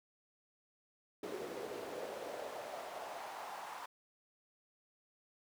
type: noise with high-pass filter sweep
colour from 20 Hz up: brown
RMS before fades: -45 dBFS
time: 1.23-3.86 s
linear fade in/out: 5 ms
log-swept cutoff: 370 to 960 Hz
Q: 3.1
effects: none